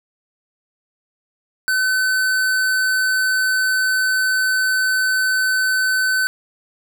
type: tone with hard clipping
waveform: sine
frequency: 1519 Hz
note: F#6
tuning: 45 cents sharp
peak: -17 dBFS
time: 1.68-6.27 s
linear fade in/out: 0 ms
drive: 17 dB
effects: none

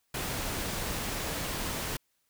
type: noise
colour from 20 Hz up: pink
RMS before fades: -34 dBFS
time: 0.14-1.97 s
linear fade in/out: 5 ms
effects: white hiss -75 dBFS RMS until 2.29 s

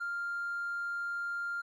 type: tone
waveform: triangle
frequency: 1396.9 Hz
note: F6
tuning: in tune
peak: -30 dBFS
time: 0-1.62 s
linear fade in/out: 20 ms
effects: tanh soft clip ceiling -30 dBFS

